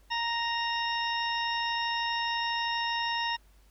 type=harmonic tone with a mistuned harmonic; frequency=932.3 Hz; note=A#5; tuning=in tune; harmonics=1 / 2 / 3 / 4 / 6; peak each=-31 / -34 / -36 / -37 / -39 dBFS; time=0.1-3.37 s; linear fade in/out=20 ms; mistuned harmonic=6; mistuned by=-60 cents; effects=added 50 Hz sine -57 dBFS peak until 3.7 s + pink hiss -66 dBFS RMS until 3.7 s

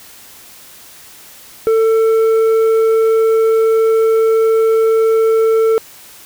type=tone with tanh clipping; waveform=sine; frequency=446.4 Hz; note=A4; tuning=25 cents sharp; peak=-10 dBFS; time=1.67-5.78 s; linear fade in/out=0 ms; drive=6 dB; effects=white hiss -39 dBFS RMS until 6.25 s

